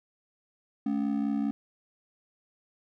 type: ring-modulated tone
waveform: triangle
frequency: 247.6 Hz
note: B3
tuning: 5 cents sharp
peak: -21 dBFS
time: 0.86-1.51 s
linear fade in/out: 0 ms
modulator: 32.4 Hz
effects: none